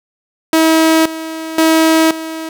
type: tone with tremolo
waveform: sawtooth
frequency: 321.3 Hz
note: E4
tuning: 44 cents flat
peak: -4 dBFS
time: 0.53-2.49 s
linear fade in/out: 2 ms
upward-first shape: square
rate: 0.95 Hz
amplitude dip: 80%
effects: none